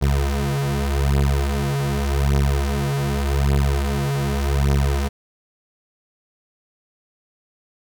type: beating tone pair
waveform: 25% pulse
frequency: 69.3 / 70.15 Hz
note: C#2 / C#2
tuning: 0 / +21 cents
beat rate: 0.85 Hz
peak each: -17 dBFS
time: 0.01-5.09 s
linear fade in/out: 20 ms
effects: none